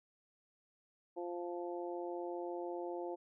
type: harmonic tone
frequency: 174.61 Hz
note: F3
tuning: in tune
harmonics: 2 / 3 / 4 / 5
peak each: -41 / -45 / -47 / -49 dBFS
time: 1.16-3.16 s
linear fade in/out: 20 ms
effects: none